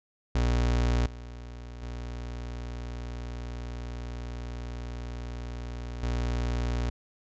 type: tone with level steps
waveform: 35% pulse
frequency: 60 Hz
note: B1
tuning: 49 cents flat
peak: -21 / -38 / -33 / -25 dBFS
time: 0.35-6.9 s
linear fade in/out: 5 ms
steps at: 1.06 / 1.82 / 6.03 s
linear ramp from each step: 5 ms
effects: resampled to 16000 Hz